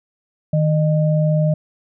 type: tone pair together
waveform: sine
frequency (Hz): 155.8 / 610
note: D#3 / D#5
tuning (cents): +3 / -34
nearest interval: 2 octaves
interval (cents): 2363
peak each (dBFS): -14 / -21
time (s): 0.53-1.54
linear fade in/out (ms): 5
effects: none